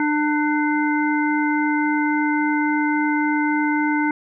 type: harmonic tone with a mistuned harmonic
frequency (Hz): 299.4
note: D4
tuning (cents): +33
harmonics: 1 / 3 / 5 / 7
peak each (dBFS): -19 / -24 / -26 / -27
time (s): 0-4.11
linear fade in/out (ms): 2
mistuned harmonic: 7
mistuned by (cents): -15
effects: none